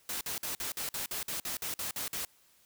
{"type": "noise bursts", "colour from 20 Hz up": "white", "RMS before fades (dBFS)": -36, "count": 13, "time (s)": [0.09, 2.25], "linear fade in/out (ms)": 2, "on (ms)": 120, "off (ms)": 50, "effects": ["white hiss -65 dBFS RMS until 2.65 s"]}